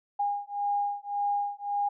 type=beating tone pair; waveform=sine; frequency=813 / 814.8 Hz; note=G#5 / G#5; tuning=-37 / -33 cents; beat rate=1.8 Hz; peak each=-30 dBFS; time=0.19-1.89 s; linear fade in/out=10 ms; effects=none